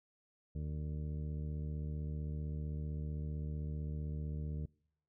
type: harmonic tone with a mistuned harmonic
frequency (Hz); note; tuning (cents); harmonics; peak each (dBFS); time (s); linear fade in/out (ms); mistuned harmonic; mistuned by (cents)
75.6; D#2; -49; 1 / 2 / 3 / 4 / 5 / 6 / 8; -39 / -41 / -50 / -56 / -59 / -56 / -64; 0.55-4.66; 5; 8; -51
effects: noise-tail reverb RT60 0.7 s tail -26 dB re dry